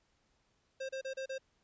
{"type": "tone bursts", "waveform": "square", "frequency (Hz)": 531, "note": "C5", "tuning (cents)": 25, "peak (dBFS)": -38, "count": 5, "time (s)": [0.8, 1.383], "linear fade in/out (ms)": 10, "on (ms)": 91, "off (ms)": 32, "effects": ["pink hiss -75 dBFS RMS until 1.63 s", "resampled to 16000 Hz"]}